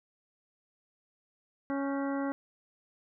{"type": "harmonic tone with a mistuned harmonic", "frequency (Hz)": 277.1, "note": "C#4", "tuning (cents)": -1, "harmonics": [1, 2, 3, 4, 5, 6, 7], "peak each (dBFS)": [-31, -37, -41, -43, -45, -47, -48], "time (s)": [1.7, 2.32], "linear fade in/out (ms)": 0, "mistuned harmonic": 6, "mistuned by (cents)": -110, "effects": []}